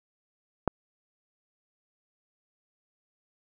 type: click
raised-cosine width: 1 ms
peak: -9 dBFS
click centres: 0.677 s
effects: none